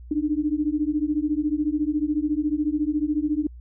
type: beating tone pair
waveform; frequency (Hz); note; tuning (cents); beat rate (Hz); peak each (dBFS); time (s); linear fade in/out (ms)
sine; 293.7 / 307.7; D4 / D#4; 0 / -19; 14; -24; 0.11-3.47; 5
effects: added 60 Hz sine -39 dBFS peak until 3.6 s